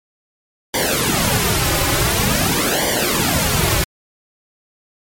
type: noise with flanger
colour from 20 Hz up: pink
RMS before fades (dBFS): -17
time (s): 0.74-3.84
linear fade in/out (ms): 2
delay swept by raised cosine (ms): 0.75 to 4.45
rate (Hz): 0.47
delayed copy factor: -0.95
effects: MP3 64 kbps